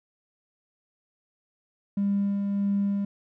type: tone with tremolo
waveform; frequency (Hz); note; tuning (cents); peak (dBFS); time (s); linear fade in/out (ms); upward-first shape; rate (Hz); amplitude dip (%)
triangle; 200.3; G3; +38; -18; 1.97-3.05; 5; sine; 1.6; 40
effects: tanh soft clip ceiling -19 dBFS